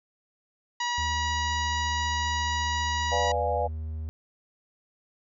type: harmonic tone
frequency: 964 Hz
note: B5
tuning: 42 cents flat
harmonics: 1 / 2 / 3 / 4 / 5 / 6 / 7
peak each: -29 / -32 / -36 / -37 / -40 / -42 / -41 dBFS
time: 0.8-3.32 s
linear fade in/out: 5 ms
type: tone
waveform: triangle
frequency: 78.7 Hz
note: D#2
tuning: 20 cents sharp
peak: -29 dBFS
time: 0.98-4.09 s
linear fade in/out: 0 ms
type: chord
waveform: sine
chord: B diminished seventh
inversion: none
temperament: equal with one note detuned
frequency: 493.9 / 587.3 / 700.9 / 830.6 Hz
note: B4 / D5 / F5 / Ab5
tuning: 0 / 0 / +6 / 0 cents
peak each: -30 dBFS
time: 3.11-3.68 s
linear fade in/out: 20 ms
effects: none